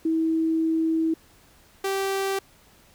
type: tone pair in turn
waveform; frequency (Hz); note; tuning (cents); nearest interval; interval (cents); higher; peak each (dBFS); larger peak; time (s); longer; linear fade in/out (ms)
sine / sawtooth; 323.1 / 389.4; E4 / G4; -35 / -12; minor third; 323; second; -20; neither; 0.05-1.14 / 1.84-2.39; first; 5
effects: pink hiss -56 dBFS RMS until 2.94 s